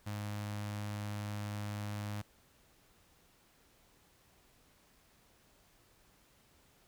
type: tone with notch filter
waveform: sawtooth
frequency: 103.83 Hz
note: G#2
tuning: in tune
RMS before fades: -40 dBFS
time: 0.06-2.22 s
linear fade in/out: 10 ms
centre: 390 Hz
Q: 1.7
effects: pink hiss -67 dBFS RMS until 6.87 s